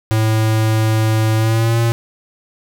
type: tone with pitch glide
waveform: square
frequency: 110 to 116.07 Hz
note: A2 to A#2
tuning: 0 to -7 cents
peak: -13 dBFS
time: 0.11-1.92 s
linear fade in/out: 0 ms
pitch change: +93 cents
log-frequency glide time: 1.36-1.79 s
effects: none